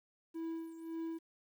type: tone with tremolo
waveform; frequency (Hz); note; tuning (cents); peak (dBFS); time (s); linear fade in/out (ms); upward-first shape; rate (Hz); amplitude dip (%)
triangle; 327.6; E4; -11; -35; 0.34-1.19; 20; sine; 1.8; 70
effects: 11-bit